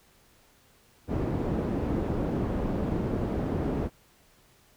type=low-pass noise; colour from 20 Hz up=white; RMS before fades=-29 dBFS; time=1.07-3.9 s; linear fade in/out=50 ms; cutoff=340 Hz; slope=12 dB/octave; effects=pink hiss -61 dBFS RMS until 4.76 s